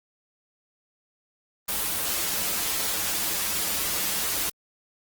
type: noise with comb filter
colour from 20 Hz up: white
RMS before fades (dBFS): -27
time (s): 1.68-4.5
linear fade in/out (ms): 10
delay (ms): 7.9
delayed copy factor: -0.95
effects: Opus 32 kbps

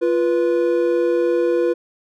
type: tone pair together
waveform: triangle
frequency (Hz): 347 / 489.9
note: F4 / B4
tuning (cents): -11 / -14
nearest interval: tritone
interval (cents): 597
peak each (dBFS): -16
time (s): 0.01-1.74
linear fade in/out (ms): 20
effects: none

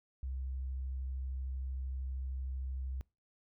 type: tone with vibrato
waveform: sine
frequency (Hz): 65.41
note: C2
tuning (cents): 0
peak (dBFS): -36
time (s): 0.23-3.01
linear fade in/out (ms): 0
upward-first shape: sine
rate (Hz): 13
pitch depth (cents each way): 12
effects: noise-tail reverb RT60 0.3 s tail -25 dB re dry

